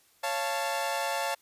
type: chord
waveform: sawtooth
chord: Db augmented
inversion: none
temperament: equal with one note detuned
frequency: 554.4 / 690.4 / 880 Hz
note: Db5 / F5 / A5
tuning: 0 / -20 / 0 cents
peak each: -30 / -30 / -28 dBFS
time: 0.23-1.35 s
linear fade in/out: 10 ms
effects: white hiss -64 dBFS RMS until 1.41 s + resampled to 32000 Hz